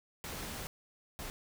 pink noise bursts at uneven times, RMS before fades -42 dBFS, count 2, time 0.24-0.67 / 1.19-1.3 s, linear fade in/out 0 ms, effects none

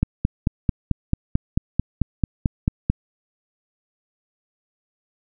click train, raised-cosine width 5 ms, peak -5 dBFS, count 14, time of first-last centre 0.03-2.9 s, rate 4.53 Hz, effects none

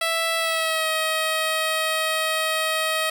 10% pulse tone with pitch glide, 659.3 to 633.5 Hz, E5 to D#5, 0 to +31 cents, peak -13 dBFS, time 0.01-3.1 s, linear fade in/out 5 ms, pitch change -69 cents, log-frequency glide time 0.38-0.88 s, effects 8-bit

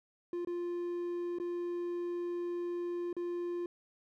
triangle tone with dropouts, 349.2 Hz, F4, in tune, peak -32 dBFS, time 0.33-3.66 s, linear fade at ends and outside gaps 2 ms, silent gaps 0.449-0.472 / 1.386-1.399 / 3.129-3.166 s, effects none

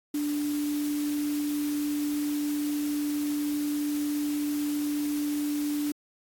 sine tone in noise, 293.7 Hz, D4, in tune, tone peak -26 dBFS, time 0.14-5.92 s, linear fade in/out 5 ms, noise white, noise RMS -41 dBFS, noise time 0.14-5.92 s, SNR +12 dB, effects AAC 64 kbps

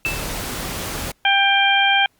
sine tone with exponential decay, 2637 Hz, E7, in tune, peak -17 dBFS, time 0.05-0.33 s, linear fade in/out 0 ms, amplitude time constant 60 ms
pink noise, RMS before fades -27 dBFS, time 0.05-1.12 s, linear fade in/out 10 ms
harmonic tone, 792 Hz, G5, 18 cents sharp, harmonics 1 / 2 / 3 / 4, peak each -18 / -19 / -19 / -19 dBFS, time 1.25-2.06 s, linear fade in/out 2 ms
effects pink hiss -62 dBFS RMS until 2.19 s + Opus 48 kbps

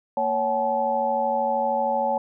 sine tone cluster, 230 / 556 / 766 / 859 Hz, A#3 / C#5 / G5 / A5, -23 / +5 / -40 / -42 cents, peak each -33 / -25 / -27 / -24 dBFS, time 0.17-2.18 s, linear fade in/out 2 ms, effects none

